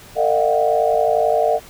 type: tone cluster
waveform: sine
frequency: 453.9 / 608 / 666 / 717 / 769 Hz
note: A#4 / D#5 / E5 / F5 / G5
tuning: -46 / -40 / +18 / +45 / -33 cents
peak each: -20 / -18 / -23 / -19 / -26 dBFS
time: 0.15-1.6 s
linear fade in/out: 50 ms
effects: pink hiss -42 dBFS RMS until 1.69 s